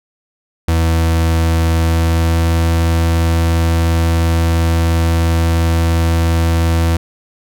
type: tone with pitch glide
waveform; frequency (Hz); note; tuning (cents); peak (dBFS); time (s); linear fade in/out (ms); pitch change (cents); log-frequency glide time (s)
40% pulse; 82.1 to 82.91; E2 to E2; -6 to +11; -10; 0.68-6.97; 5; +17; 1.74-2.52
effects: none